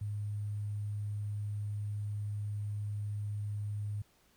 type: tone with sample-and-hold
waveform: sine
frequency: 103.6 Hz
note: G#2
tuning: 4 cents flat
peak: -34 dBFS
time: 0.01-4.02 s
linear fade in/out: 5 ms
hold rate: 8820 Hz
effects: pink hiss -68 dBFS RMS until 4.36 s